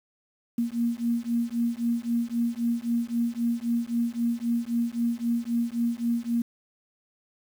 sine beating tone pair, 233.1 / 236.9 Hz, A#3 / A#3, 0 / +28 cents, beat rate 3.8 Hz, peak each -27 / -27 dBFS, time 0.58-6.42 s, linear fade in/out 5 ms, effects 8-bit

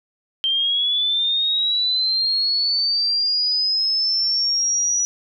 sine linear sweep, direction up, 3136 to 5870 Hz, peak -17 dBFS, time 0.44-5.05 s, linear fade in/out 0 ms, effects none

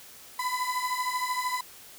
35% pulse beating tone pair, 997 / 1010 Hz, B5 / B5, +16 / +39 cents, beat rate 13 Hz, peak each -29 dBFS, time 0.39-1.61 s, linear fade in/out 5 ms, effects white hiss -49 dBFS RMS until 1.98 s

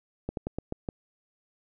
slowing click train, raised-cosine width 2 ms, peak -18 dBFS, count 6, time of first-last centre 0.29-0.888 s, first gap 82 ms, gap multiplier 1.19, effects none

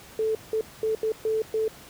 sine tone bursts at uneven times, 439.1 Hz, A4, 4 cents flat, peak -22 dBFS, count 6, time 0.19-0.35 / 0.53-0.61 / 0.83-0.95 / 1.03-1.12 / 1.25-1.42 / 1.54-1.68 s, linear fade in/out 2 ms, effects pink hiss -47 dBFS RMS until 1.89 s + high-pass 60 Hz 12 dB/octave

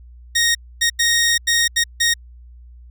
15% pulse tone bursts at uneven times, 1864.7 Hz, A#6, in tune, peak -8 dBFS, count 6, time 0.35-0.55 / 0.81-0.9 / 0.99-1.38 / 1.47-1.68 / 1.76-1.84 / 2-2.14 s, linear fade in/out 10 ms, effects added 60 Hz sine -39 dBFS peak until 2.9 s

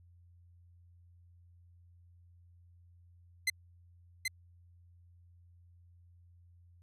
sawtooth tone with echo, 2061 Hz, C7, 27 cents flat, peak -24 dBFS, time 3.47-3.5 s, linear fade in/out 5 ms, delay 780 ms, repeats 1, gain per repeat -4 dB, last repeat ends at 4.28 s, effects added 87 Hz sine -58 dBFS peak until 6.82 s + resampled to 32000 Hz

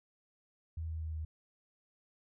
sine tone with pitch steps, 81 / 80.16 / 79.33 / 78.51 Hz, E2 / E2 / D#2 / D#2, -30 / -48 / +34 / +16 cents, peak -36 dBFS, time 0.77-1.25 s, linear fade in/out 5 ms, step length 120 ms, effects none

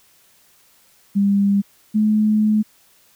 sine tone pair in turn, 200 / 213.8 Hz, G3 / A3, +35 / -49 cents, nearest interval minor second, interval 116 cents, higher second, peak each -13 dBFS, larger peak neither, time 1.15-1.62 / 1.94-2.63 s, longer second, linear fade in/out 20 ms, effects white hiss -55 dBFS RMS until 3.15 s

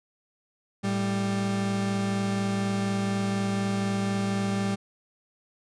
40% pulse tone pair together, 110.4 / 196.71 Hz, A2 / G3, +6 / +6 cents, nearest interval minor seventh, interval 1000 cents, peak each -31 / -25 dBFS, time 0.83-4.76 s, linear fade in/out 20 ms, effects resampled to 22050 Hz

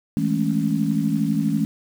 sine chord, A major seventh, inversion second, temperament equal with one note detuned, 162.64 / 207.7 / 220 / 277.2 Hz, E3 / G#3 / A3 / C#4, -23 / 0 / 0 / 0 cents, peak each -24 dBFS, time 0.17-1.65 s, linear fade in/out 0 ms, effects 7-bit

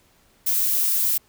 violet noise, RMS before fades -21 dBFS, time 0.46-1.18 s, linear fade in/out 10 ms, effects pink hiss -59 dBFS RMS until 1.28 s

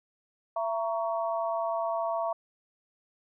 sine chord, A# diminished, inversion second, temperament just, 671.3 / 932.3 / 1118.8 Hz, E5 / A#5 / C#6, +31 / 0 / +16 cents, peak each -29 / -34 / -35 dBFS, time 0.56-2.33 s, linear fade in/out 5 ms, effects none

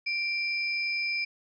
sine tone pair together, 2357 / 5026 Hz, D7 / D#8, +6 / +17 cents, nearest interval octave + minor second, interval 1311 cents, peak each -28 / -34 dBFS, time 0.06-1.25 s, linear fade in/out 10 ms, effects none

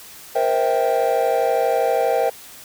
triangle chord, C dominant seventh, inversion third, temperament just, 470.9 / 523.3 / 654.1 / 784.9 Hz, Bb4 / C5 / E5 / G5, +18 / 0 / -14 / +2 cents, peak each -19 dBFS, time 0.35-2.3 s, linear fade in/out 10 ms, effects tanh soft clip ceiling -8 dBFS + white hiss -41 dBFS RMS until 2.64 s

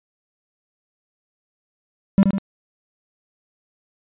triangle tone with echo, 195.8 Hz, G3, 2 cents flat, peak -7 dBFS, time 2.18-2.23 s, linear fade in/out 0 ms, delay 76 ms, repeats 2, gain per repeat -5 dB, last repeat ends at 2.382 s, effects resampled to 8000 Hz

